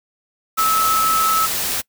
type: tone in noise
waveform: sine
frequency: 1300 Hz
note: E6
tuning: 24 cents flat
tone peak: -15 dBFS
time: 0.57-1.47 s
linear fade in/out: 20 ms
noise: white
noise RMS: -22 dBFS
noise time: 0.57-1.82 s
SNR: +4 dB
effects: noise-tail reverb RT60 0.1 s tail -24 dB re dry